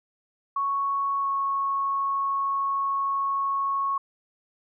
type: tone with pitch glide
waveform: sine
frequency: 1108.7 to 1101.7 Hz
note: C#6 to C#6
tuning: 0 to -11 cents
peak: -23 dBFS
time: 0.56-3.98 s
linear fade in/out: 5 ms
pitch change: -11 cents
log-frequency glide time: 1.21-1.27 s
effects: none